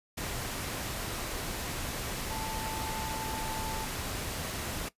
sine tone in noise, 880 Hz, A5, in tune, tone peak -38 dBFS, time 2.3-3.85 s, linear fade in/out 10 ms, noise pink, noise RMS -36 dBFS, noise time 0.17-4.89 s, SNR -5 dB, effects noise-tail reverb RT60 0.1 s tail -17 dB re dry + resampled to 32000 Hz

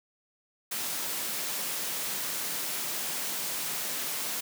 white high-pass noise, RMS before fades -33 dBFS, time 0.71-4.41 s, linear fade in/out 10 ms, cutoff 130 Hz, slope 48 dB/octave, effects none

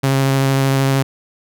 sawtooth tone with vibrato, 135.5 Hz, C#3, 39 cents flat, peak -9 dBFS, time 0.03-1.03 s, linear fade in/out 10 ms, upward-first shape sine, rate 13 Hz, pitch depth 13 cents each way, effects none

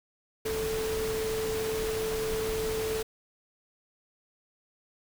sine tone in noise, 440 Hz, A4, in tune, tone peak -29 dBFS, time 0.45-3.03 s, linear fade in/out 10 ms, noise pink, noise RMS -36 dBFS, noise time 0.45-3.03 s, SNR +4 dB, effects none

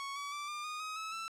sawtooth tone with pitch steps, 1108.7 / 1137.9 / 1167.9 / 1198.6 / 1230.2 / 1262.6 / 1295.8 / 1329.9 Hz, C#6 / C#6 / D6 / D6 / D#6 / D#6 / E6 / E6, 0 / +45 / -10 / +35 / -20 / +25 / -30 / +15 cents, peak -35 dBFS, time 0-1.28 s, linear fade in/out 0 ms, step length 160 ms, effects low-pass 8000 Hz 12 dB/octave + 11-bit

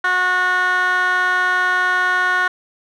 15% pulse tone with band-pass filter, 364.9 Hz, F#4, 24 cents flat, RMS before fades -17 dBFS, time 0.04-2.48 s, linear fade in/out 5 ms, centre 1600 Hz, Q 3.5, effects none

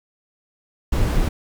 brown noise, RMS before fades -18 dBFS, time 0.92-1.29 s, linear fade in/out 10 ms, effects none

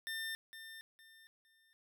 25% pulse tone with echo, 1800 Hz, A6, 39 cents sharp, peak -35 dBFS, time 0.07-0.35 s, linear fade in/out 0 ms, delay 460 ms, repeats 3, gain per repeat -10 dB, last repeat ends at 1.73 s, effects none

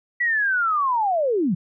sine linear sweep, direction down, 1964 to 153.3 Hz, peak -18 dBFS, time 0.2-1.55 s, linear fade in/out 10 ms, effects none

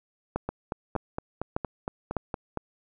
two click trains, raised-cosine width 1 ms, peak -13 / -16 dBFS, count 4 / 10, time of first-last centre 0.36-2.167 / 0.49-2.573 s, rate 1.66 / 4.32 Hz, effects none

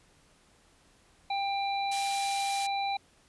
harmonic tone, 793 Hz, G5, 20 cents sharp, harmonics 1 / 3 / 5, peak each -29 / -38 / -38 dBFS, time 1.3-2.97 s, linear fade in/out 5 ms
pink high-pass noise, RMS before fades -38 dBFS, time 1.91-2.67 s, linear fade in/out 10 ms, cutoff 3500 Hz, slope 12 dB/octave
effects pink hiss -63 dBFS RMS until 3.28 s + resampled to 24000 Hz

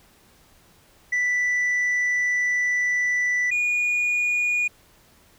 sine tone pair in turn, 1975.5 / 2445 Hz, B6 / D#7, 0 / -31 cents, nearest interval major third, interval 369 cents, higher second, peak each -17 dBFS, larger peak neither, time 1.12-3.51 / 3.51-4.68 s, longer first, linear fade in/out 10 ms, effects tanh soft clip ceiling -19 dBFS + pink hiss -56 dBFS RMS until 5.38 s

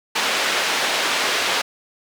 white band-pass noise, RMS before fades -21 dBFS, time 0.15-1.62 s, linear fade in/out 10 ms, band 340 to 3600 Hz, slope 12 dB/octave, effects none

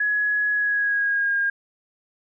sine tone with pitch glide, 1682 to 1618.1 Hz, G#6 to G#6, +22 to -46 cents, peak -19 dBFS, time 0-1.5 s, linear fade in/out 5 ms, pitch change -68 cents, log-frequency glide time 0.52-1.37 s, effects none

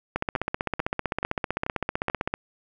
two click trains, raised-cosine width 0.5 ms, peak -10 / -13 dBFS, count 35 / 5, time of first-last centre 0.16-2.339 / 0.36-2.099 s, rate 15.6 / 2.3 Hz, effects none

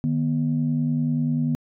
sine tone pair together, 153 / 243.2 Hz, D#3 / B3, -29 / -26 cents, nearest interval minor sixth, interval 803 cents, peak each -22 dBFS, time 0.04-1.55 s, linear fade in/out 0 ms, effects tanh soft clip ceiling -13 dBFS

